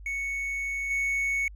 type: tone with level steps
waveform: triangle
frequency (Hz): 2217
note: C#7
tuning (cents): 0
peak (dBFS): -27 / -23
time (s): 0.06-1.48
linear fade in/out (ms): 2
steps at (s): 0.9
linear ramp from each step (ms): 10
effects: added 50 Hz sine -42 dBFS peak until 1.55 s